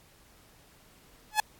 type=tone with exponential growth; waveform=sawtooth; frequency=854 Hz; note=G#5; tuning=48 cents sharp; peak=-14 dBFS; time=1.31-1.4 s; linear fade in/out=2 ms; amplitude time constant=18 ms; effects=pink hiss -59 dBFS RMS until 1.59 s + AAC 64 kbps